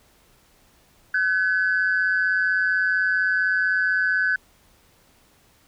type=tone pair together; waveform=sine; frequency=1514 / 1698.3 Hz; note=F#6 / G#6; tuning=+39 / +38 cents; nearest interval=major second; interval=199 cents; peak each=-19 / -23 dBFS; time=1.14-4.36 s; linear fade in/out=5 ms; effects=tanh soft clip ceiling -12 dBFS + pink hiss -58 dBFS RMS until 5.67 s